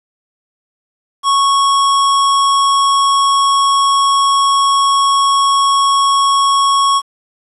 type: tone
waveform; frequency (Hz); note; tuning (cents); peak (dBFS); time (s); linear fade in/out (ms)
square; 1105; C#6; -6; -10; 1.23-7.02; 50
effects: resampled to 24000 Hz + 7-bit